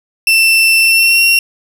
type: tone with pitch glide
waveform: 35% pulse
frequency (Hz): 2676 to 2740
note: E7 to F7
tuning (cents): +25 to -34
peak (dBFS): -5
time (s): 0.27-1.39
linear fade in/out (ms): 2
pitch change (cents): +41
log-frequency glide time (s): 0.79-1.23
effects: none